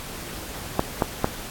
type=clicks; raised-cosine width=1 ms; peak=-4 dBFS; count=3; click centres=0.794 / 1.022 / 1.244 s; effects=pink hiss -36 dBFS RMS until 1.5 s + AAC 64 kbps